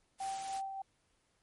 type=noise; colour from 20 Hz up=white; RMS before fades=-47 dBFS; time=0.18-0.62 s; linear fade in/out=50 ms
type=tone with tremolo; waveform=sine; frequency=777 Hz; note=G5; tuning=16 cents flat; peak=-35 dBFS; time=0.2-0.82 s; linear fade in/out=5 ms; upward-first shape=sine; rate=3.3 Hz; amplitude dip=45%
effects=pink hiss -75 dBFS RMS until 1.42 s + MP3 48 kbps